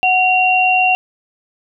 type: tone pair together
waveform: sine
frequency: 740 / 2754 Hz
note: F#5 / F7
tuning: 0 / -25 cents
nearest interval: octave + major seventh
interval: 2275 cents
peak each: -13 dBFS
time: 0.03-0.95 s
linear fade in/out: 0 ms
effects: none